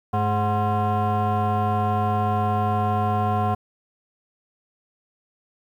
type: tone with frequency modulation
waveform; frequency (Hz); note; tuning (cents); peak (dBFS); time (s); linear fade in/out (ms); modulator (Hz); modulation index
sine; 417.5; G#4; +9; -17; 0.13-3.55; 10; 316; 2
effects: tanh soft clip ceiling -17 dBFS + 9-bit